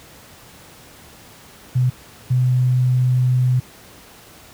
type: tone bursts at uneven times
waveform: sine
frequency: 126.4 Hz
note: B2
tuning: 41 cents sharp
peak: -13 dBFS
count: 2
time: 1.75-1.9 / 2.3-3.6 s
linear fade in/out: 10 ms
effects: pink hiss -44 dBFS RMS until 4.53 s + high-pass 60 Hz 12 dB/octave